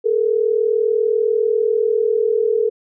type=tone pair together; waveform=sine; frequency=426.3 / 466.4 Hz; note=G#4 / A#4; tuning=+45 / +1 cents; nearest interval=major second; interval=156 cents; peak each=-17 dBFS; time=0.04-2.7 s; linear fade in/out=20 ms; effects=none